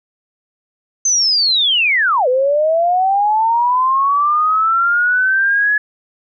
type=linear two-way sweep; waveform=sine; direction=down then up; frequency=6272 to 493.9 to 1704 Hz; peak=-11 dBFS; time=1.05-5.78 s; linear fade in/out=5 ms; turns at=2.28 s; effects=none